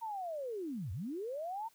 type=linear two-way sweep; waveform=sine; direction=down then up; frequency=932.3 to 79.5 to 932.3 Hz; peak=-37 dBFS; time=0.01-1.69 s; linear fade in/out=20 ms; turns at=0.92 s; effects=white hiss -68 dBFS RMS until 1.74 s